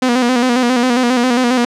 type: tone with vibrato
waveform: sawtooth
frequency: 247.5 Hz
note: B3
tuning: 4 cents sharp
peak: -7 dBFS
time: 0.02-1.65 s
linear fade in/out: 5 ms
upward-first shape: square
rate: 7.4 Hz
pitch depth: 59 cents each way
effects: low-pass 7000 Hz 12 dB/octave